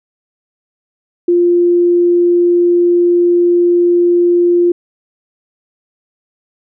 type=tone; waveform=sine; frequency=349.2 Hz; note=F4; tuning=in tune; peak=-7 dBFS; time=1.28-4.72 s; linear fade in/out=5 ms; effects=none